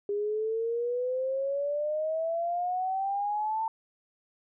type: exponential sweep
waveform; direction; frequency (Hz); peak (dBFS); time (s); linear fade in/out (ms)
sine; up; 404.6 to 900; -27; 0.09-3.68; 2
effects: none